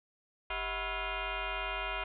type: tone with frequency modulation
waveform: sine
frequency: 739 Hz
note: F#5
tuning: 2 cents flat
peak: -33 dBFS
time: 0.5-2.04 s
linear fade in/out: 5 ms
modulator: 345 Hz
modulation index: 6.4
effects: none